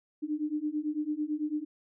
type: beating tone pair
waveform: sine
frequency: 297 / 306 Hz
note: D4 / D#4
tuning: +20 / -29 cents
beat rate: 9 Hz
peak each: -33 / -32 dBFS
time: 0.22-1.65 s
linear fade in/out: 20 ms
effects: none